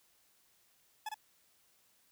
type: tone with echo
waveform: 40% pulse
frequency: 856 Hz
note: A5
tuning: 48 cents flat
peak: -36 dBFS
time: 1.06-1.09 s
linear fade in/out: 5 ms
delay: 54 ms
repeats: 1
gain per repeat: -2 dB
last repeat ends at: 1.144 s
effects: white hiss -70 dBFS RMS until 2.11 s